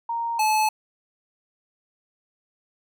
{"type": "tone pair in turn", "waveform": ["sine", "square"], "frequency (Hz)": [930, 862.9], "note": ["A#5", "A5"], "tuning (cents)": [-4, -34], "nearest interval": "minor second", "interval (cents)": 130, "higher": "first", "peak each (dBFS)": [-24, -19], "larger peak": "second", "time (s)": [[0.09, 0.39], [0.39, 0.69]], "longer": "neither", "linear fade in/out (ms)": 5, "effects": []}